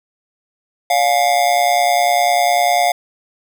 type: tone with amplitude modulation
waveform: square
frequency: 707 Hz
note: F5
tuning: 21 cents sharp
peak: -9 dBFS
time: 0.9-2.92 s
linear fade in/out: 5 ms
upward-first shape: sine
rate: 130 Hz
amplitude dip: 80%
effects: none